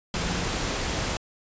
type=tone in noise; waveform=sine; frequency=176.4 Hz; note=F3; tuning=18 cents sharp; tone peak=-33 dBFS; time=0.19-0.46 s; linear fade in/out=2 ms; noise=pink; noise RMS=-28 dBFS; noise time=0.14-1.17 s; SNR=-8 dB; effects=resampled to 16000 Hz